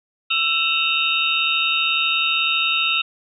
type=tone cluster; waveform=sine; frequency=1331 / 2587 / 2739 / 2995 / 3715 Hz; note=E6 / E7 / F7 / F#7 / A#7; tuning=+16 / -33 / -34 / +20 / -7 cents; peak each=-26 / -25 / -21 / -27 / -22 dBFS; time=0.3-3.02 s; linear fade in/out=10 ms; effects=none